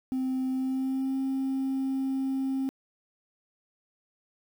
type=tone with pitch glide; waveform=sine; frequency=260 to 267 Hz; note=C4 to C4; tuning=-11 to +35 cents; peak=-24 dBFS; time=0.12-2.69 s; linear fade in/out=0 ms; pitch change=+46 cents; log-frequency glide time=0.49-1.16 s; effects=tanh soft clip ceiling -25 dBFS + 9-bit